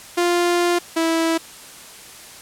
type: tone pair in turn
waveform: sawtooth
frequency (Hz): 349.3 / 327.8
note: F4 / E4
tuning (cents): 0 / -10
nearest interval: minor second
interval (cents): 110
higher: first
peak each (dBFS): -12 / -13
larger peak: first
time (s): 0.17-0.79 / 0.96-1.38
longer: first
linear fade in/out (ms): 10
effects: white hiss -40 dBFS RMS until 2.41 s + low-pass 11000 Hz 12 dB/octave